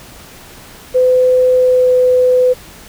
sine tone with pitch glide, 507 to 503.5 Hz, B4 to B4, +45 to +33 cents, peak -7 dBFS, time 0.94-2.54 s, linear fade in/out 20 ms, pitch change -12 cents, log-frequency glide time 1.55-1.94 s, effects pink hiss -37 dBFS RMS until 2.88 s

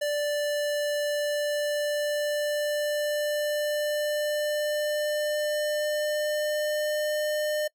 square tone with pitch glide, 587.3 to 604.5 Hz, D5 to D5, 0 to +50 cents, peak -26 dBFS, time 0.01-7.68 s, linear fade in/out 10 ms, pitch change +50 cents, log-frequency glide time 1.04-7.22 s, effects noise-tail reverb RT60 0.1 s tail -24 dB re dry

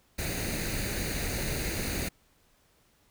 pink noise with comb filter, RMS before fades -32 dBFS, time 0.18-2.09 s, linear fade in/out 10 ms, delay 0.46 ms, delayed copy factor +0.65, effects pink hiss -66 dBFS RMS until 3.1 s

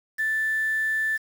sine tone with quantisation, 1760 Hz, A6, in tune, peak -22 dBFS, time 0.18-1.18 s, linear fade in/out 20 ms, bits 7, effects none

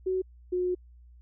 sine tone pair in turn, 373.5 / 361.8 Hz, F#4 / F#4, +16 / -39 cents, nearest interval minor second, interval 55 cents, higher first, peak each -25 dBFS, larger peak neither, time 0.06-0.22 / 0.52-0.75 s, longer second, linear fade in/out 10 ms, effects added 60 Hz sine -50 dBFS peak until 1.21 s

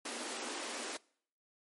pink high-pass noise, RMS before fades -41 dBFS, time 0.05-0.97 s, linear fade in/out 5 ms, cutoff 230 Hz, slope 96 dB/octave, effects noise-tail reverb RT60 0.6 s tail -24 dB re dry + MP3 48 kbps

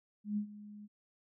sine tone with ADSR envelope, 208.1 Hz, G#3, 4 cents sharp, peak -30 dBFS, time 0.24-0.88 s, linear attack 130 ms, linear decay 91 ms, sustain -17 dB, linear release 34 ms, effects none

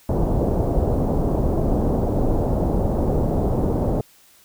pink low-pass noise, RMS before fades -20 dBFS, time 0.09-4.01 s, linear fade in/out 2 ms, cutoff 710 Hz, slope 24 dB/octave, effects white hiss -53 dBFS RMS until 4.44 s

